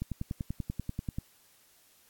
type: click train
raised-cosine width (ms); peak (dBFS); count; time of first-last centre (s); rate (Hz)
5; -21; 13; 0.02-1.185; 10.3
effects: white hiss -63 dBFS RMS until 2.09 s + AAC 64 kbps